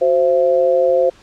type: tone with amplitude modulation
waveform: sine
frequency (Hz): 523.3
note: C5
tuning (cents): 0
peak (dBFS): -7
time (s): 0.01-1.1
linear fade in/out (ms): 10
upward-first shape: sine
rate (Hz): 153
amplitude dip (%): 85
effects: pink hiss -47 dBFS RMS until 1.22 s + low-pass 6000 Hz 12 dB/octave